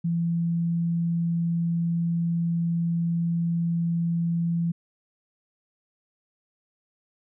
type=tone; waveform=sine; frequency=168.8 Hz; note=E3; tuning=41 cents sharp; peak=-22 dBFS; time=0.04-4.72 s; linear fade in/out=10 ms; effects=none